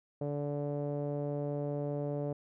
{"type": "tone with low-pass filter", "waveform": "sawtooth", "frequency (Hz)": 144.9, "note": "D3", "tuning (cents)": -23, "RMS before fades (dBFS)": -35, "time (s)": [0.21, 2.33], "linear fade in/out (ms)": 5, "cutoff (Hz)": 550, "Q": 3.4, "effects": []}